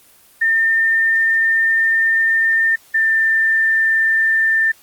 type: tone pair in turn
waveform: sine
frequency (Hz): 1807 / 1789.3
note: A6 / A6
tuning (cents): +46 / +29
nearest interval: unison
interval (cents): 17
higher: first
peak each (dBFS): -12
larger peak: neither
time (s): 0.41-2.76 / 2.94-4.72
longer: first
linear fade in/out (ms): 10
effects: white hiss -49 dBFS RMS until 4.82 s + Opus 24 kbps